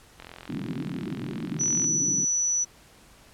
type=click train; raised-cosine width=0.3 ms; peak=-25 dBFS; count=72; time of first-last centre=0.2-1.844 s; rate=43.2 Hz
type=band-pass noise; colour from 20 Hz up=pink; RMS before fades=-33 dBFS; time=0.49-2.25 s; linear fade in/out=5 ms; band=130 to 340 Hz; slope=48 dB/octave
type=tone; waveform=sine; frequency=5930 Hz; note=F#8; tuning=3 cents sharp; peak=-22 dBFS; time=1.59-2.65 s; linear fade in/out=20 ms
effects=pink hiss -54 dBFS RMS until 3.33 s + low-pass 12000 Hz 12 dB/octave